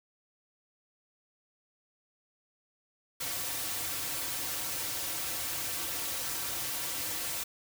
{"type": "noise with comb filter", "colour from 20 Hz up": "white", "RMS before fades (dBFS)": -35, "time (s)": [3.2, 7.44], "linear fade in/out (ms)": 10, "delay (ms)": 4.8, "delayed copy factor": -0.7, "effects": []}